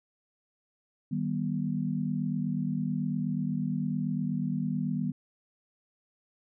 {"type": "chord", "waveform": "sine", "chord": "Eb augmented", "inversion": "none", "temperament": "just", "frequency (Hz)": [155.56, 194.45, 243.1], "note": ["Eb3", "G3", "B3"], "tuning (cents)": [0, -14, -27], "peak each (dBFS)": -32, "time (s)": [1.11, 5.12], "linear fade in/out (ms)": 10, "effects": []}